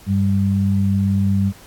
sine tone pair together, 98 / 196 Hz, G2 / G3, 0 / 0 cents, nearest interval octave, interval 1200 cents, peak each -17 dBFS, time 0.06-1.53 s, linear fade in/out 50 ms, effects pink hiss -45 dBFS RMS until 1.66 s + AAC 64 kbps

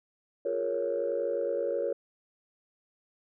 sine chord, Bb minor seventh, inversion second, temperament equal with one note detuned, 354.1 / 415.3 / 466.2 / 554.4 Hz, F4 / Ab4 / Bb4 / Db5, +24 / 0 / 0 / 0 cents, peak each -36 / -36 / -31 / -30 dBFS, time 0.45-1.93 s, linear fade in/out 5 ms, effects tanh soft clip ceiling -20 dBFS

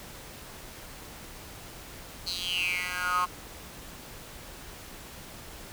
10% pulse tone with high-pass filter sweep, 180 Hz, F#3, 47 cents flat, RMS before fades -30 dBFS, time 2.26-3.26 s, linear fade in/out 20 ms, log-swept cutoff 4300 to 1100 Hz, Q 9.8, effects pink hiss -45 dBFS RMS until 5.72 s

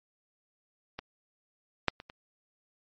clicks, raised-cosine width 0.3 ms, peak -21 / -7 / -26 / -29 dBFS, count 4, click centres 0.99 / 1.883 / 2.001 / 2.099 s, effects MP3 32 kbps

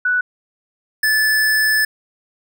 sine / square tone pair in turn, 1481 / 1738.3 Hz, F#6 / A6, +1 / -21 cents, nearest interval minor third, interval 278 cents, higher second, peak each -14 dBFS, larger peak neither, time 0.05-0.21 / 1.03-1.85 s, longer second, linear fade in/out 5 ms, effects none

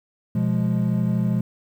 triangle chord, F diminished, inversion second, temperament equal, 123.47 / 174.61 / 207.7 Hz, Cb3 / F3 / Ab3, 0 / 0 / 0 cents, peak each -21 dBFS, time 0.35-1.41 s, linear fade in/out 5 ms, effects tanh soft clip ceiling -8 dBFS + 9-bit

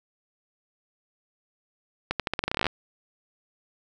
accelerating click train, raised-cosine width 0.3 ms, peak -9 dBFS, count 16, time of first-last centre 2.11-2.667 s, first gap 87 ms, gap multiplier 0.86, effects none

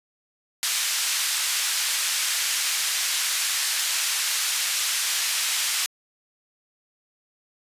white band-pass noise, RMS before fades -25 dBFS, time 0.63-5.86 s, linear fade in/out 0 ms, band 1600 to 8400 Hz, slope 12 dB/octave, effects resampled to 32000 Hz

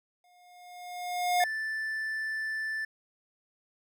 square tone with exponential growth, 715 Hz, F5, 41 cents sharp, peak -22 dBFS, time 0.24-1.44 s, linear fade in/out 2 ms, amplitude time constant 260 ms
triangle tone, 1761 Hz, A6, 1 cent sharp, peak -29 dBFS, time 1.4-2.85 s, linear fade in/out 5 ms
effects none

